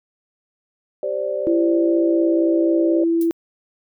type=chord; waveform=sine; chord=G suspended fourth; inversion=none; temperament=equal; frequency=392 / 523.3 / 587.3 Hz; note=G4 / C5 / D5; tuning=0 / 0 / 0 cents; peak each=-28 / -25 / -23 dBFS; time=1.03-3.04 s; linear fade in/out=2 ms
type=tone with pitch glide; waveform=sine; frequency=336.7 to 333.4 Hz; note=E4 to E4; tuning=+37 to +20 cents; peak=-15 dBFS; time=1.47-3.31 s; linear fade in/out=0 ms; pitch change=-17 cents; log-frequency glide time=1.96-2.36 s
type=noise with exponential decay; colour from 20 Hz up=violet; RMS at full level=-31 dBFS; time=3.21-3.33 s; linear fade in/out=2 ms; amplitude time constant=24 ms
effects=none